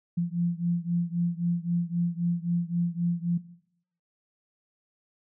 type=beating tone pair; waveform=sine; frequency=170.9 / 174.7 Hz; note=F3 / F3; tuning=-37 / +1 cents; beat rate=3.8 Hz; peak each=-28 dBFS; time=0.17-3.38 s; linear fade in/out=10 ms; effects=noise-tail reverb RT60 0.7 s tail -17 dB re dry